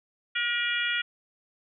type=harmonic tone; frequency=477.5 Hz; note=A#4; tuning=42 cents sharp; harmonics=3 / 4 / 5 / 6 / 7; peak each=-30 / -31 / -32 / -33 / -33 dBFS; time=0.35-1.02 s; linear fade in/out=10 ms; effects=none